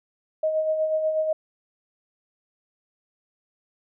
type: tone with tremolo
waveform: sine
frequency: 627 Hz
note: D#5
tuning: 13 cents sharp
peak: -19 dBFS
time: 0.43-1.33 s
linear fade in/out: 5 ms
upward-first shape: sine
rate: 8.2 Hz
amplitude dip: 45%
effects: none

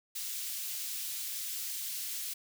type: high-pass noise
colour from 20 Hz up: white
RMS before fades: -38 dBFS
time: 0.15-2.34 s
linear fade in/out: 10 ms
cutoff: 3000 Hz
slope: 12 dB/octave
effects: none

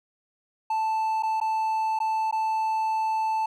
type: tone with dropouts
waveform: triangle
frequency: 880 Hz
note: A5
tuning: in tune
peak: -21 dBFS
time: 0.7-3.46 s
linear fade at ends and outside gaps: 5 ms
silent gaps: 1.225-1.232 / 1.402-1.412 / 1.99-2.001 / 2.312-2.325 s
effects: none

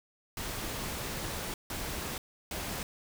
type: noise bursts at uneven times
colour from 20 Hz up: pink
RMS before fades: -37 dBFS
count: 3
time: 0.37-1.54 / 1.7-2.18 / 2.51-2.83 s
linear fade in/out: 2 ms
effects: none

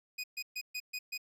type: tone bursts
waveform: 25% pulse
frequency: 2489 Hz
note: D#7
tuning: in tune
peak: -32 dBFS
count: 6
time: 0.18-1.178 s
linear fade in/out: 10 ms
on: 58 ms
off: 130 ms
effects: none

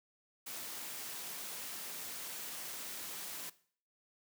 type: noise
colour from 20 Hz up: white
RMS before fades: -44 dBFS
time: 0.46-3.5 s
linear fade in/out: 10 ms
effects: noise-tail reverb RT60 0.5 s tail -18 dB re dry + high-pass 150 Hz 12 dB/octave

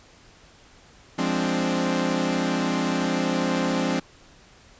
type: chord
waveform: sawtooth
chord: D half-diminished seventh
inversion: first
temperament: equal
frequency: 174.61 / 207.7 / 261.6 / 293.7 Hz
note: F3 / Ab3 / C4 / D4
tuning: 0 / 0 / 0 / 0 cents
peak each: -24 / -25 / -22 / -25 dBFS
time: 1.18-4 s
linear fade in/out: 10 ms
effects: pink hiss -52 dBFS RMS until 4.79 s + resampled to 16000 Hz

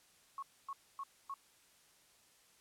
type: tone bursts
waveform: sine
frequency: 1100 Hz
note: C#6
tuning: 14 cents flat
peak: -40 dBFS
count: 4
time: 0.38-1.34 s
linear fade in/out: 2 ms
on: 45 ms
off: 260 ms
effects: white hiss -67 dBFS RMS until 2.6 s + low-pass 11000 Hz 12 dB/octave

